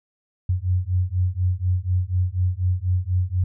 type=beating tone pair; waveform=sine; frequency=89.2 / 93.3 Hz; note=F2 / F#2; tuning=+37 / +15 cents; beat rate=4.1 Hz; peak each=-22 dBFS; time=0.49-3.44 s; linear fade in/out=5 ms; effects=none